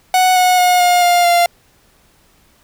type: tone with pitch steps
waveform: 45% pulse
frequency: 740 / 730.7 / 721.4 / 712.3 / 703.3 / 694.4 Hz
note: F#5 / F#5 / F#5 / F5 / F5 / F5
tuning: 0 / -22 / -44 / +34 / +12 / -10 cents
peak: -9 dBFS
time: 0.14-1.46 s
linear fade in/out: 2 ms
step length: 220 ms
effects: pink hiss -53 dBFS RMS until 2.63 s